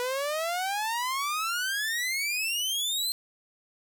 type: exponential sweep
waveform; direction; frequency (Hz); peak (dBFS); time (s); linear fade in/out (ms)
sawtooth; up; 485.7 to 4186; -24; 0-3.12; 0
effects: none